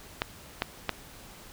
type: clicks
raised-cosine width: 0.3 ms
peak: -10 dBFS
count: 3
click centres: 0.219 / 0.621 / 0.893 s
effects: pink hiss -49 dBFS RMS until 1.52 s